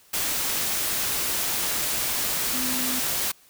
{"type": "tone in noise", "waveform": "sine", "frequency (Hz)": 254, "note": "B3", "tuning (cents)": 49, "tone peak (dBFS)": -31, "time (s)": [2.53, 3], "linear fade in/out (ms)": 10, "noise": "white", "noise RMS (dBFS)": -26, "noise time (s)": [0.13, 3.32], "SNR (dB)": -8, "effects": ["white hiss -56 dBFS RMS until 3.49 s"]}